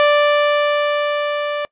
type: tone with level ramp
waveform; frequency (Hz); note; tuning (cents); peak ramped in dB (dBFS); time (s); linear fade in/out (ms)
sawtooth; 587.3; D5; 0; -6 to -16; 0-1.65; 0
effects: noise-tail reverb RT60 0.1 s tail -24 dB re dry + resampled to 8000 Hz